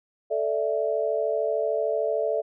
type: chord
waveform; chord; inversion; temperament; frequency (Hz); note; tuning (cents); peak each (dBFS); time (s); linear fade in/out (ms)
sine; A suspended fourth; none; just; 440 / 586.7 / 660; A4 / D5 / E5; 0 / -2 / +2; -27; 0.3-2.42; 20
effects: none